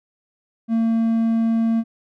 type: tone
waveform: triangle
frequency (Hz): 227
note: A#3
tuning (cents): -46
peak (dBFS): -14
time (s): 0.68-1.84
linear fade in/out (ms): 50
effects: none